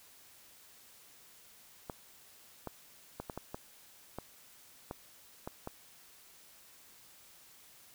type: clicks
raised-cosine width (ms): 1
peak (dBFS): -25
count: 10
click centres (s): 1.898 / 2.673 / 3.2 / 3.298 / 3.376 / 3.545 / 4.186 / 4.911 / 5.475 / 5.674
effects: white hiss -59 dBFS RMS until 7.94 s